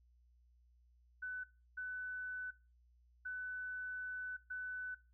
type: tone bursts at uneven times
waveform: sine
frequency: 1500 Hz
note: F#6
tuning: 23 cents sharp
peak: -40 dBFS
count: 4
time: 1.22-1.44 / 1.77-2.51 / 3.25-4.37 / 4.5-4.95 s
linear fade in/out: 10 ms
effects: noise-tail reverb RT60 0.3 s tail -21 dB re dry + added 60 Hz sine -66 dBFS peak until 5.13 s